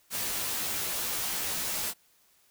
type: noise with comb filter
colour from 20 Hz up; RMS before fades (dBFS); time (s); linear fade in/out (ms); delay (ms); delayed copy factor
white; -32; 0.1-1.94; 50; 15; -1
effects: white hiss -65 dBFS RMS until 2.5 s